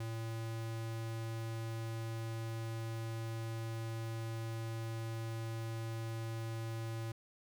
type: tone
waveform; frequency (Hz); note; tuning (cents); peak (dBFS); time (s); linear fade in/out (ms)
square; 113.3; A#2; -49; -39; 0-7.12; 5
effects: none